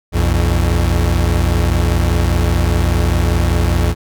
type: tone pair together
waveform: 35% pulse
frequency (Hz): 60.7 / 85.68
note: B1 / F2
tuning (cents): -29 / -33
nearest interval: tritone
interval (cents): 596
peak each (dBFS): -13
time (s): 0.12-3.95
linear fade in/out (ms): 50
effects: none